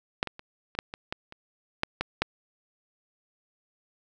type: clicks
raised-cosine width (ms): 0.3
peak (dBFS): -8 / -18 / -26 / -25 / -8 / -20 / -15 / -27 / -8 / -11 / -7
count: 11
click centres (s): 0.229 / 0.273 / 0.394 / 0.751 / 0.789 / 0.939 / 1.125 / 1.324 / 1.834 / 2.01 / 2.22
effects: none